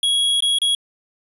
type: tone with dropouts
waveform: square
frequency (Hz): 3322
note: G#7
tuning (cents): 0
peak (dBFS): -16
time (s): 0.03-0.75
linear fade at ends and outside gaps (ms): 2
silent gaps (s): 0.405-0.423 / 0.586-0.617
effects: resampled to 24000 Hz